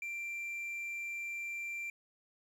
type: tone with quantisation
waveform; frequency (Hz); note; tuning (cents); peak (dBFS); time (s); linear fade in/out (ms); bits
triangle; 2360; D7; +8; -36; 0.02-1.9; 2; 11
effects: none